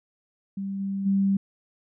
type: tone with level steps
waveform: sine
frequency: 196 Hz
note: G3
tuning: in tune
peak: -28 / -26 / -19 dBFS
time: 0.57-1.37 s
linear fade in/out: 5 ms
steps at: 0.79 / 1.05 s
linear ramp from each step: 20 ms
effects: none